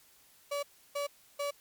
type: tone bursts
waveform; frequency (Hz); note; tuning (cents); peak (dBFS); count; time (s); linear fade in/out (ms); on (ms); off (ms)
35% pulse; 572; D5; -46; -30; 3; 0.51-1.51; 10; 120; 320
effects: white hiss -62 dBFS RMS until 1.6 s + MP3 96 kbps